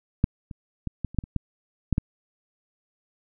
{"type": "clicks", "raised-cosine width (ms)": 5, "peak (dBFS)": [-6, -24, -16, -15, -29, -8, -27, -12, -8, -9], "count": 10, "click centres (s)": [0.241, 0.512, 0.873, 1.047, 1.146, 1.187, 1.239, 1.363, 1.927, 1.981], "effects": []}